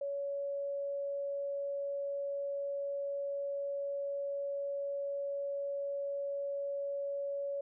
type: tone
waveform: sine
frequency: 562 Hz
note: C#5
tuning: 24 cents sharp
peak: -34 dBFS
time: 0.01-7.61 s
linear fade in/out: 5 ms
effects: none